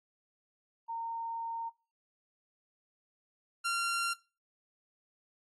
sine / sawtooth tone pair in turn, 918 / 1379.3 Hz, A#5 / F6, -27 / -22 cents, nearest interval perfect fifth, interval 705 cents, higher second, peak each -35 / -26 dBFS, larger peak second, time 0.88-1.7 / 3.64-4.14 s, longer first, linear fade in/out 20 ms, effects noise-tail reverb RT60 0.3 s tail -20 dB re dry + AAC 32 kbps

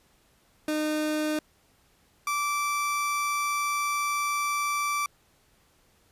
30% pulse tone pair in turn, 306 / 1165.4 Hz, D#4 / D6, -29 / -14 cents, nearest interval octave + major seventh, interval 2315 cents, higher second, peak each -23 dBFS, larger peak neither, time 0.68-1.39 / 2.27-5.06 s, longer second, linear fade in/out 2 ms, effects pink hiss -64 dBFS RMS until 6.11 s + resampled to 32000 Hz

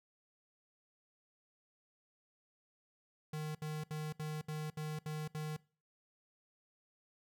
square tone bursts, 153.6 Hz, D#3, 22 cents flat, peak -39 dBFS, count 8, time 3.33-5.566 s, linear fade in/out 5 ms, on 220 ms, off 68 ms, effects noise-tail reverb RT60 0.4 s tail -23 dB re dry

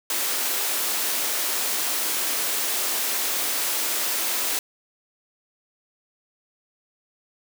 white high-pass noise, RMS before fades -25 dBFS, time 0.1-4.59 s, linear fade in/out 2 ms, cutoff 260 Hz, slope 24 dB/octave, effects none

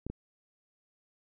clicks, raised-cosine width 3 ms, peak -24 dBFS, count 2, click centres 0.066 / 0.1 s, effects none

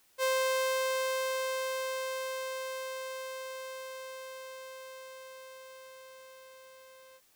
sawtooth tone with level ramp, 523.3 Hz, C5, in tune, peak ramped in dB -22 to -50 dBFS, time 0.18-7.21 s, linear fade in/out 50 ms, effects white hiss -66 dBFS RMS until 7.35 s

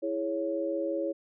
sine chord, C# minor, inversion first, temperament equal, 329.6 / 415.3 / 554.4 Hz, E4 / G#4 / C#5, 0 / 0 / 0 cents, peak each -32 / -36 / -31 dBFS, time 0.02-1.13 s, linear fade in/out 20 ms, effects none

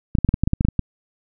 clicks, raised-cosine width 5 ms, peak -5 dBFS, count 12, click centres 0.152 / 0.186 / 0.247 / 0.29 / 0.341 / 0.436 / 0.475 / 0.534 / 0.609 / 0.65 / 0.686 / 0.793 s, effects none

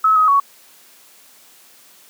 sine tone with pitch steps, 1291 / 1263 / 1118 Hz, E6 / D#6 / C#6, -37 / +26 / +14 cents, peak -10 dBFS, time 0.04-0.4 s, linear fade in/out 5 ms, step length 120 ms, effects white hiss -48 dBFS RMS until 2.09 s + high-pass 200 Hz 12 dB/octave

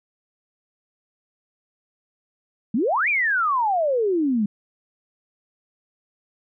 sine exponential two-way sweep, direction up then down, 198.2 to 2478 to 198.2 Hz, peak -18 dBFS, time 2.74-4.46 s, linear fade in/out 5 ms, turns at 3.09 s, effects none

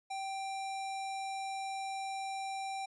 sine tone with sample-and-hold, 777 Hz, G5, 16 cents flat, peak -36 dBFS, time 0.1-2.86 s, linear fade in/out 10 ms, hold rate 3150 Hz, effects resampled to 24000 Hz

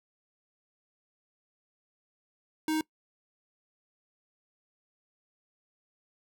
square tone, 312.8 Hz, D#4, 9 cents sharp, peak -27 dBFS, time 2.68-2.81 s, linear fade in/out 2 ms, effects noise-tail reverb RT60 0.1 s tail -22 dB re dry

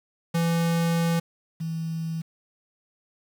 square / sine tone pair in turn, 167.6 / 163.02 Hz, E3 / E3, +29 / -19 cents, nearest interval unison, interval 48 cents, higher first, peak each -22 / -27 dBFS, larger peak first, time 0.34-1.2 / 1.6-2.22 s, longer first, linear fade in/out 10 ms, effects 8-bit

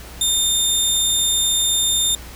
20% pulse tone, 3622 Hz, A7, 49 cents sharp, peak -10 dBFS, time 0.21-2.15 s, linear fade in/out 2 ms, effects added 60 Hz sine -38 dBFS peak until 2.35 s + pink hiss -39 dBFS RMS until 2.35 s

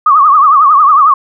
sine tone with vibrato, 1174.7 Hz, D6, in tune, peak -3 dBFS, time 0.06-1.14 s, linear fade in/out 5 ms, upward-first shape triangle, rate 11 Hz, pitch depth 160 cents each way, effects none

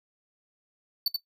square tone with echo, 4510 Hz, C#8, 29 cents sharp, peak -23 dBFS, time 1.06-1.08 s, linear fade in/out 2 ms, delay 82 ms, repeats 1, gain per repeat -3 dB, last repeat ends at 1.162 s, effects noise-tail reverb RT60 0.1 s tail -17 dB re dry

